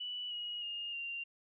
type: tone with pitch steps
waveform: sine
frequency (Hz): 2960 / 2897 / 2836 / 2776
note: F#7 / F#7 / F7 / F7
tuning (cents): 0 / -37 / +26 / -11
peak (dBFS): -38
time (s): 0-1.24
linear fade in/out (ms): 10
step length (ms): 310
effects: none